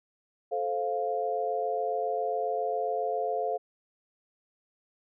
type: chord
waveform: sine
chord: F major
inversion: first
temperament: just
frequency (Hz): 436.5 / 523.8 / 698.5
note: A4 / C5 / F5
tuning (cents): -14 / +2 / 0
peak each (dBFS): -32 / -33 / -30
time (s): 0.51-3.58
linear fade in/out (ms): 20
effects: none